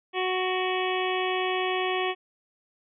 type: harmonic tone with a mistuned harmonic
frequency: 370 Hz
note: F#4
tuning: in tune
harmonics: 1 / 2 / 3 / 5 / 6 / 7 / 8 / 9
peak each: -28 / -31 / -33 / -35 / -36 / -36 / -37 / -38 dBFS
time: 0.13-2.15 s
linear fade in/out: 50 ms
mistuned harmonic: 6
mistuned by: +29 cents
effects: none